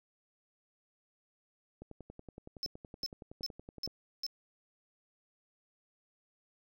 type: click train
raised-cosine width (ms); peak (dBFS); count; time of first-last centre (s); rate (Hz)
2; -34; 23; 1.82-3.876; 10.7
type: tone bursts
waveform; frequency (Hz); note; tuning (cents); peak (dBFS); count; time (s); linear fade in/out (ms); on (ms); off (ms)
triangle; 5274; E8; 0; -33; 5; 2.63-4.265; 0; 31; 370
effects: none